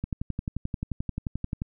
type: click train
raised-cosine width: 5 ms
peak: -17 dBFS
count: 19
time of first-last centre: 0.04-1.619 s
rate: 11.4 Hz
effects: none